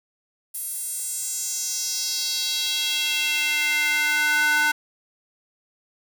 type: tone with high-pass filter sweep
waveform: square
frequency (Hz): 299.3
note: D4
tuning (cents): +33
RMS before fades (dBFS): -24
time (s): 0.54-4.72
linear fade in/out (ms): 10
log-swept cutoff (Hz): 11000 to 1300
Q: 2.9
effects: none